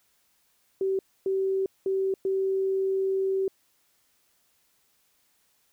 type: tone bursts at uneven times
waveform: sine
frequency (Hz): 384.5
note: G4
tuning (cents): -33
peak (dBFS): -23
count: 4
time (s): 0.81-0.99 / 1.26-1.66 / 1.86-2.14 / 2.25-3.48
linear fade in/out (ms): 2
effects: white hiss -68 dBFS RMS until 5.72 s